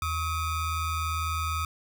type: ring-modulated tone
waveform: square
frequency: 596 Hz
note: D5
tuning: 25 cents sharp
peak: -25 dBFS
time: 0.02-1.65 s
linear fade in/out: 2 ms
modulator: 677 Hz
effects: none